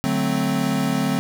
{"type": "chord", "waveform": "square", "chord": "D dominant seventh", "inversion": "none", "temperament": "equal", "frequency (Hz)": [146.83, 185, 220, 261.6], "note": ["D3", "F#3", "A3", "C4"], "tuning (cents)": [0, 0, 0, 0], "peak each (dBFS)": [-27, -26, -26, -24], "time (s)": [0.04, 1.19], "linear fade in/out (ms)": 0, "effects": []}